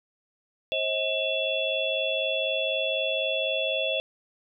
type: tone cluster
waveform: sine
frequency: 534 / 638 / 2698 / 3409 Hz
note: C5 / D#5 / E7 / G#7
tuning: +35 / +43 / +40 / +45 cents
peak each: -30 dBFS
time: 0.72-4 s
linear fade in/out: 0 ms
effects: none